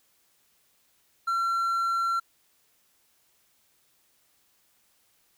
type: tone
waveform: triangle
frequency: 1360 Hz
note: F6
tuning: 46 cents flat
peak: -22 dBFS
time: 1.27-2.2 s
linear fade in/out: 10 ms
effects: white hiss -67 dBFS RMS until 5.37 s